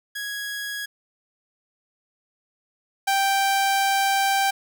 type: tone pair in turn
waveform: sawtooth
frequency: 1661.2 / 784 Hz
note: G#6 / G5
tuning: 0 / 0 cents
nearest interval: octave + minor second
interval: 1300 cents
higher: first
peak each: -25 / -15 dBFS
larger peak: second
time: 0.15-0.86 / 3.07-4.51 s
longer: second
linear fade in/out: 10 ms
effects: none